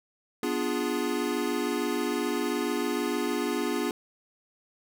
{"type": "chord", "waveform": "square", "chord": "B diminished seventh", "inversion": "none", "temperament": "equal", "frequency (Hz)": [246.9, 293.7, 349.2, 415.3], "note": ["B3", "D4", "F4", "Ab4"], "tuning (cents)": [0, 0, 0, 0], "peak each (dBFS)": -33, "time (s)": [0.43, 3.91], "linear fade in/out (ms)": 2, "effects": []}